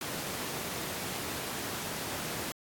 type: high-pass noise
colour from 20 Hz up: pink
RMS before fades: -37 dBFS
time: 0.01-2.52 s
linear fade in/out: 2 ms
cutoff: 130 Hz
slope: 12 dB/octave
effects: AAC 64 kbps